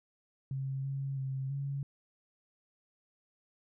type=tone with pitch steps; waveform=sine; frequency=134.7 / 136.9 / 133.6 / 139.2 Hz; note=C#3 / C#3 / C3 / C#3; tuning=-49 / -21 / +36 / +8 cents; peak=-33 dBFS; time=0.51-1.83 s; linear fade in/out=2 ms; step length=330 ms; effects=none